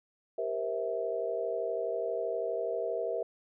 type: chord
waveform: sine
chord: C dominant seventh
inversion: second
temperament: just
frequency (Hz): 392.4 / 470.9 / 523.3 / 654.1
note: G4 / Bb4 / C5 / E5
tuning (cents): +2 / +18 / 0 / -14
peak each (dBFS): -38 / -34 / -40 / -34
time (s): 0.38-3.23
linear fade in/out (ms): 5
effects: none